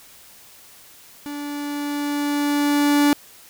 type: tone with level ramp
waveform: 45% pulse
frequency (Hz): 290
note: D4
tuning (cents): -22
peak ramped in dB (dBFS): -29 to -13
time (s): 1.26-3.13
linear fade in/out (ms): 0
effects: white hiss -47 dBFS RMS until 3.49 s